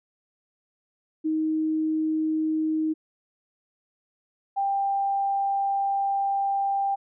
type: tone pair in turn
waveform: sine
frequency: 314 / 791.2 Hz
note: D#4 / G5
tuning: +16 / +16 cents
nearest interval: octave + major third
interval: 1600 cents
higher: second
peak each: -22 dBFS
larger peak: neither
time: 1.24-2.94 / 4.56-6.96 s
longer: second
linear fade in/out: 20 ms
effects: none